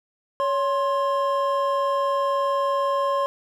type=tone pair together; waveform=triangle; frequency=559.9 / 1057 Hz; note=C#5 / C6; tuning=+17 / +17 cents; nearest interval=major seventh; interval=1100 cents; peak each=-21 dBFS; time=0.4-3.26 s; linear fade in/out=0 ms; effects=none